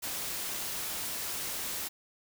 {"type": "noise", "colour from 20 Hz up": "white", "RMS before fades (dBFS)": -36, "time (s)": [0.02, 1.89], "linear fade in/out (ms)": 20, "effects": []}